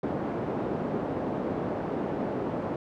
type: band-pass noise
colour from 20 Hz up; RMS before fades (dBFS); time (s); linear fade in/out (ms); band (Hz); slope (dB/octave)
pink; -31; 0.03-2.76; 2; 210 to 640; 12
effects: none